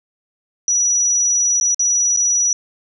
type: tone with dropouts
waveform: sine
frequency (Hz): 5860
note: F#8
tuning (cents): -18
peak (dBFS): -13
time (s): 0.68-2.53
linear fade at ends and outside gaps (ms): 1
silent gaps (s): 1.6-1.611 / 1.745-1.794 / 2.164-2.172
effects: none